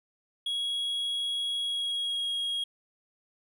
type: tone with pitch glide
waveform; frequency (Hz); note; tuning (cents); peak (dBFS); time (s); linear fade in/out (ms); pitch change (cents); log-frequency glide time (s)
triangle; 3322 to 3284; G#7 to G#7; 0 to -20; -27; 0.46-2.64; 5; -20; 1.59-2.31
effects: none